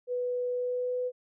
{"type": "tone with pitch glide", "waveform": "sine", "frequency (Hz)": [493.9, 499.1], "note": ["B4", "B4"], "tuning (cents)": [0, 18], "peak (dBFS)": -28, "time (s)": [0.07, 1.12], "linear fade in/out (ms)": 50, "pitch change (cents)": 18, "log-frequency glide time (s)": [0.52, 1.01], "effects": []}